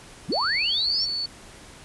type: linear sweep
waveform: sine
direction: up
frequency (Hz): 86.8 to 5660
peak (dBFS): -23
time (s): 0.28-1.06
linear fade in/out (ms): 20
type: tone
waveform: sine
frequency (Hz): 4459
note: C#8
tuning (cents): +9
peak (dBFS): -25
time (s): 0.32-1.26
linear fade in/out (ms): 5
effects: pink hiss -46 dBFS RMS until 1.84 s + resampled to 24000 Hz